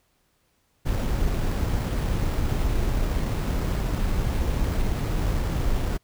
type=noise with sample-and-hold; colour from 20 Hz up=brown; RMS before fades=-24 dBFS; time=0.85-5.98 s; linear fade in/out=20 ms; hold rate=6300 Hz; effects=pink hiss -68 dBFS RMS until 6.03 s

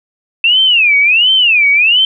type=tone with vibrato; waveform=sine; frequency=2644 Hz; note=E7; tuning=5 cents sharp; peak=-6 dBFS; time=0.44-2.05 s; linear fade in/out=2 ms; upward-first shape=sine; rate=1.4 Hz; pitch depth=280 cents each way; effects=none

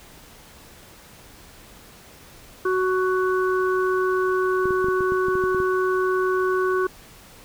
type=harmonic tone; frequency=372 Hz; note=F#4; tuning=9 cents sharp; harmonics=1 / 3 / 4; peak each=-20 / -26 / -28 dBFS; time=2.65-6.87 s; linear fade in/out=5 ms
type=clicks; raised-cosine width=3 ms; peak=-19 dBFS; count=11; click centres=4.656 / 4.707 / 4.844 / 4.885 / 5.007 / 5.121 / 5.284 / 5.354 / 5.439 / 5.547 / 5.602 s
effects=pink hiss -47 dBFS RMS until 7.44 s

